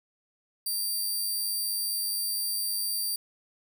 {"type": "tone with amplitude modulation", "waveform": "10% pulse", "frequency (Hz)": 4699, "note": "D8", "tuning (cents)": 0, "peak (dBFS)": -20, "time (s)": [0.66, 3.16], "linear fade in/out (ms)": 5, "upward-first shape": "sine", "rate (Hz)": 99.4, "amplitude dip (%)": 25, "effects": []}